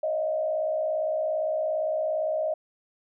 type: tone with frequency modulation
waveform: sine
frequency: 626 Hz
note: D#5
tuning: 10 cents sharp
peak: -24 dBFS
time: 0.03-2.54 s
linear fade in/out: 5 ms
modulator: 57.5 Hz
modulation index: 0.71
effects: none